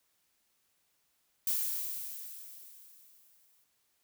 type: noise with exponential decay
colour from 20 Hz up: violet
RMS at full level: -30 dBFS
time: 1.47-3.64 s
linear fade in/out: 2 ms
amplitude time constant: 470 ms
effects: white hiss -75 dBFS RMS until 4.03 s